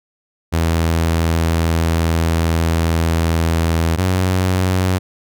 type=tone pair in turn; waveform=sawtooth; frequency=82.41 / 92.5 Hz; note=E2 / F#2; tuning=0 / 0 cents; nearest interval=major second; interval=200 cents; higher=second; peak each=-10 dBFS; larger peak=neither; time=0.52-3.97 / 3.97-4.99 s; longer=first; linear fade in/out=20 ms; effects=none